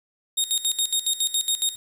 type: tone with tremolo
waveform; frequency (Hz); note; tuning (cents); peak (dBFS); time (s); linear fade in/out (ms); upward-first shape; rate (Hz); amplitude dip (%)
20% pulse; 3716; A#7; -6; -14; 0.37-1.76; 10; square; 7.2; 80
effects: 8-bit